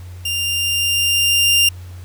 sawtooth tone with level ramp, 2794 Hz, F7, in tune, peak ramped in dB -16 to -7 dBFS, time 0.25-1.69 s, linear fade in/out 5 ms, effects added 90 Hz sine -31 dBFS peak until 2.04 s + pink hiss -47 dBFS RMS until 2.04 s

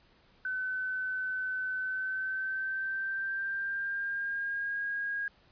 sine tone with pitch glide, 1516 to 1634.2 Hz, F#6 to G#6, +42 to -28 cents, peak -31 dBFS, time 0.45-5.28 s, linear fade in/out 2 ms, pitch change +130 cents, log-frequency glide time 1.78-4.82 s, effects pink hiss -64 dBFS RMS until 5.51 s + resampled to 11025 Hz

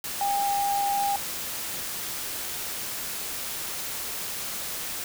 sine tone in noise, 803 Hz, G5, 41 cents sharp, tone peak -23 dBFS, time 0.21-1.16 s, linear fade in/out 2 ms, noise white, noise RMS -33 dBFS, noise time 0.04-5.04 s, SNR +7 dB, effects none

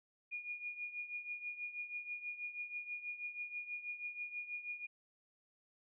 sine tone with tremolo, 2438 Hz, D#7, 36 cents flat, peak -38 dBFS, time 0.31-4.87 s, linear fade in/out 20 ms, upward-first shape triangle, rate 6.2 Hz, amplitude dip 80%, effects none

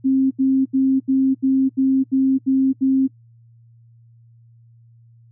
sine tone bursts, 266 Hz, C4, 29 cents sharp, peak -13 dBFS, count 9, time 0.04-3.078 s, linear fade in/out 20 ms, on 270 ms, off 76 ms, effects noise-tail reverb RT60 0.1 s tail -20 dB re dry + added 116 Hz sine -47 dBFS peak until 5.31 s

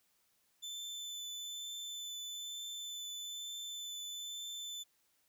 30% pulse tone with vibrato, 3520 Hz, A7, in tune, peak -39 dBFS, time 0.62-4.84 s, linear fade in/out 20 ms, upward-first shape triangle, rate 1.1 Hz, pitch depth 12 cents each way, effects white hiss -75 dBFS RMS until 5.28 s

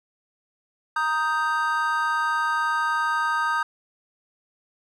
triangle chord, Eb major, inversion second, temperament equal, 932.3 / 1244.5 / 1568 Hz, Bb5 / Eb6 / G6, 0 / 0 / 0 cents, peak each -25 / -23 / -24 dBFS, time 0.96-3.63 s, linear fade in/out 5 ms, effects none

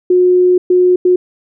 sine tone bursts at uneven times, 362.1 Hz, F#4, 37 cents flat, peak -6 dBFS, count 3, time 0.1-0.58 / 0.7-0.96 / 1.05-1.16 s, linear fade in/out 5 ms, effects none

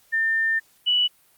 sine tone pair in turn, 1800 / 2954 Hz, A6 / F#7, +39 / -3 cents, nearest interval major sixth, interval 858 cents, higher second, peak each -19 / -17 dBFS, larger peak second, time 0.12-0.6 / 0.86-1.08 s, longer first, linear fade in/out 20 ms, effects white hiss -59 dBFS RMS until 1.37 s + Opus 48 kbps

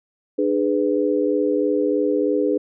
sine chord, G# diminished, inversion second, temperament just, 299 / 415.3 / 498.4 Hz, D4 / G#4 / B4, +31 / 0 / +16 cents, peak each -21 / -21 / -22 dBFS, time 0.38-2.58 s, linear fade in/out 10 ms, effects none

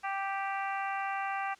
harmonic tone, 392 Hz, G4, in tune, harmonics 2 / 3 / 4 / 5 / 6 / 7, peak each -34 / -38 / -40 / -42 / -44 / -45 dBFS, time 0.03-1.55 s, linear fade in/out 20 ms, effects white hiss -60 dBFS RMS until 1.59 s + low-pass 6000 Hz 12 dB/octave

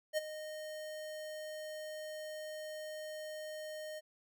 square tone with ADSR envelope, 617 Hz, D#5, 15 cents flat, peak -30 dBFS, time 0.13-4.01 s, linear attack 45 ms, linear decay 20 ms, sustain -13 dB, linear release 32 ms, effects none

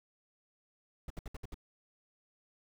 brown noise bursts, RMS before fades -41 dBFS, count 6, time 1.08-1.543 s, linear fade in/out 2 ms, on 23 ms, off 65 ms, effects none

